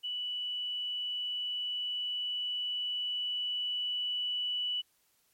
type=tone with level ramp; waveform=sine; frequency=2960 Hz; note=F#7; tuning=in tune; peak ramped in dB=-33 to -30 dBFS; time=0.03-4.82 s; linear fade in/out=20 ms; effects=white hiss -71 dBFS RMS until 5.33 s + MP3 64 kbps